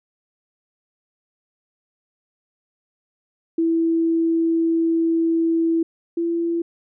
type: tone pair in turn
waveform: sine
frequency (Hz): 329.6 / 337.3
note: E4 / E4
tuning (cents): 0 / +40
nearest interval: unison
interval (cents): 40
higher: second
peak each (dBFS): -16 / -19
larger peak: first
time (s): 3.58-5.83 / 6.17-6.62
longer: first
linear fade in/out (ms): 5
effects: none